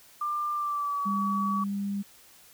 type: tone with pitch glide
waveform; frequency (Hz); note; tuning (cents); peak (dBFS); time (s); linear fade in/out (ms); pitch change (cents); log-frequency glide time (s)
sine; 1192 to 1137.5; D6 to C#6; +25 to +44; -27; 0.21-1.64; 5; -81; 0.53-1.02
type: tone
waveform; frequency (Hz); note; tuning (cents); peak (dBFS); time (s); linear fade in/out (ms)
sine; 200.1; G3; +36; -28; 1.05-2.03; 20
effects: white hiss -55 dBFS RMS until 2.53 s